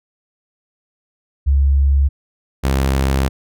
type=tone pair in turn; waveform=sine / sawtooth; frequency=69.3 / 67.13 Hz; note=C#2 / C2; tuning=0 / +45 cents; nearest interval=minor second; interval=55 cents; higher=first; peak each=-10 / -10 dBFS; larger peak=neither; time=1.46-2.09 / 2.63-3.29 s; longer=second; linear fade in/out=20 ms; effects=none